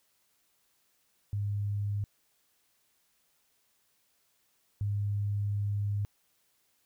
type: tone pair in turn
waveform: sine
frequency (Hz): 102.1 / 102.1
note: G#2 / G#2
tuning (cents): -29 / -29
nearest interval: unison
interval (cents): 0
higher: neither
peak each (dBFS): -29 / -28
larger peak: second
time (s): 1.33-2.04 / 4.81-6.05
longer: second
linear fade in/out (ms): 0
effects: white hiss -72 dBFS RMS until 6.85 s